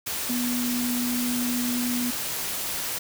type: tone in noise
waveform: sine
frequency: 244.6 Hz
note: B3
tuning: 16 cents flat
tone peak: -25 dBFS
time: 0.29-2.11 s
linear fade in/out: 10 ms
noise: white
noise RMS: -30 dBFS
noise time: 0.06-2.99 s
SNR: +2 dB
effects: none